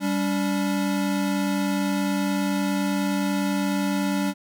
square tone pair together, 196 / 285.8 Hz, G3 / D4, 0 / -47 cents, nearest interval perfect fifth, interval 653 cents, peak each -25 / -26 dBFS, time 0-4.34 s, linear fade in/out 50 ms, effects none

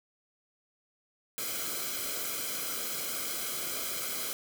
white noise with comb filter, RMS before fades -35 dBFS, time 1.38-4.33 s, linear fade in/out 0 ms, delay 1.1 ms, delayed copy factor -0.75, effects none

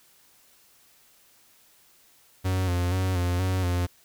45% pulse tone with vibrato, 90.9 Hz, F#2, 30 cents flat, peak -23 dBFS, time 2.44-3.87 s, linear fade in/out 20 ms, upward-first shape square, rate 2.1 Hz, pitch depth 45 cents each way, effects white hiss -59 dBFS RMS until 4.04 s

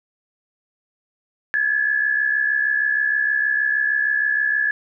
sine tone pair together, 1648.6 / 1715 Hz, G#6 / A6, -13 / -45 cents, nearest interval minor second, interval 68 cents, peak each -23 / -18 dBFS, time 1.54-4.71 s, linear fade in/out 0 ms, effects none

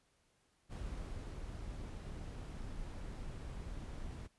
brown noise with ADSR envelope, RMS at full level -43 dBFS, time 0.69-4.28 s, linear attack 35 ms, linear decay 650 ms, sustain -2 dB, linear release 24 ms, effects pink hiss -75 dBFS RMS until 4.38 s + resampled to 24000 Hz

